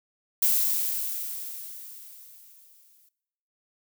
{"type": "noise with exponential decay", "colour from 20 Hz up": "violet", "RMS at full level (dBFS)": -21, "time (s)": [0.42, 3.09], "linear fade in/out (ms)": 5, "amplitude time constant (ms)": 580, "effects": ["noise-tail reverb RT60 0.9 s tail -21 dB re dry"]}